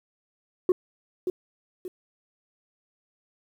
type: tone with echo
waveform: sine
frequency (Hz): 365.3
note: F#4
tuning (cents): -22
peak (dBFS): -14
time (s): 0.69-0.72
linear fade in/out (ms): 2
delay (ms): 580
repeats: 2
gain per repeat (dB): -9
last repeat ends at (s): 1.88
effects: tanh soft clip ceiling -15 dBFS + 9-bit